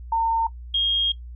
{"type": "tone pair in turn", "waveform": "sine", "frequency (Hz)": [909, 3246], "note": ["A#5", "G#7"], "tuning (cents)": [-44, -40], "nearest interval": "octave + minor seventh", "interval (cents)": 2204, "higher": "second", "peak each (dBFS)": -18, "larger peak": "neither", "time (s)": [[0.12, 0.47], [0.74, 1.12]], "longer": "second", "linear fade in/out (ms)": 5, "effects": ["noise-tail reverb RT60 0.1 s tail -18 dB re dry", "added 60 Hz sine -35 dBFS peak until 1.35 s"]}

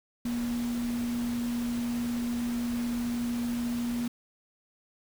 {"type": "tone in noise", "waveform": "sine", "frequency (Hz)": 238.9, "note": "A#3", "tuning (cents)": 43, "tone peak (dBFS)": -28, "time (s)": [0.25, 4.08], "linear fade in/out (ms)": 5, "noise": "pink", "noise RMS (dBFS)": -42, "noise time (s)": [0.25, 4.08], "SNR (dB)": 11, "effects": []}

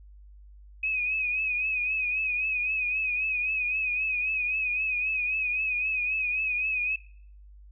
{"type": "tone with vibrato", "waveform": "sine", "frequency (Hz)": 2522, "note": "D#7", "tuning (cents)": 23, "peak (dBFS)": -25, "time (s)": [0.83, 6.96], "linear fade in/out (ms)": 5, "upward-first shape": "triangle", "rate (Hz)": 3.8, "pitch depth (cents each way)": 72, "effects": ["noise-tail reverb RT60 0.6 s tail -22 dB re dry", "added 50 Hz sine -47 dBFS peak until 7.71 s"]}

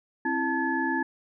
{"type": "tone cluster", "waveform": "sine", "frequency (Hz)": [263.6, 331, 884, 1708], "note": ["C4", "E4", "A5", "G#6"], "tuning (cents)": [13, 7, 8, 48], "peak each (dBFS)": [-30, -30, -30, -29], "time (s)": [0.25, 1.03], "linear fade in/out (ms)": 5, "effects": []}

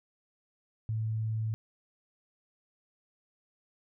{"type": "tone", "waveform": "sine", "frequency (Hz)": 110.3, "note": "A2", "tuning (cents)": 5, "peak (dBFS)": -29, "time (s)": [0.89, 1.54], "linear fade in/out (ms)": 0, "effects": []}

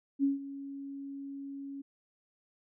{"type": "tone with ADSR envelope", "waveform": "sine", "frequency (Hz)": 277.2, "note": "C#4", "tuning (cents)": 0, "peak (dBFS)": -23, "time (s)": [0.19, 1.82], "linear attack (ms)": 45, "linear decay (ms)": 150, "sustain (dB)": -16, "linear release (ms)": 11, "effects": []}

